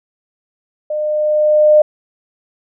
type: tone with level ramp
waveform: sine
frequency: 606 Hz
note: D#5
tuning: 46 cents flat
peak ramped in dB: -17 to -4 dBFS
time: 0.9-1.82 s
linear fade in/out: 5 ms
effects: none